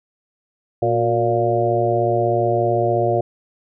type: harmonic tone with a mistuned harmonic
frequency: 116.7 Hz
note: A#2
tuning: 2 cents sharp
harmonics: 1 / 2 / 3 / 4 / 5 / 6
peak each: -23 / -33 / -21 / -24 / -21 / -21 dBFS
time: 0.82-3.21 s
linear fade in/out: 5 ms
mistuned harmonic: 3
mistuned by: +54 cents
effects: none